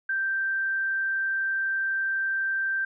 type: tone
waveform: sine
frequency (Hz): 1568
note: G6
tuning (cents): 0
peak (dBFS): -24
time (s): 0.09-2.85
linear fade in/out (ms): 5
effects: none